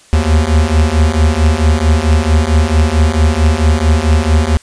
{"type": "beating tone pair", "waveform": "square", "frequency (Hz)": [75, 79.5], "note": ["D2", "D#2"], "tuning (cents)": [37, 38], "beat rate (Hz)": 4.5, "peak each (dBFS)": [-13, -11], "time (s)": [0.13, 4.57], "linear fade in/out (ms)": 0, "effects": ["white hiss -44 dBFS RMS until 4.62 s", "resampled to 22050 Hz"]}